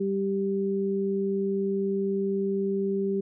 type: tone pair together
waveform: sine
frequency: 196 / 392 Hz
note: G3 / G4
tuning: 0 / 0 cents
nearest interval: octave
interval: 1200 cents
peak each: -28 / -26 dBFS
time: 0-3.21 s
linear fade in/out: 10 ms
effects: none